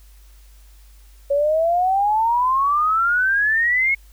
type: exponential sweep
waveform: sine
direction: up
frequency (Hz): 554.4 to 2200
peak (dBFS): -15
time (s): 1.3-3.95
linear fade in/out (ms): 10
effects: added 50 Hz sine -44 dBFS peak until 4.12 s + white hiss -56 dBFS RMS until 4.12 s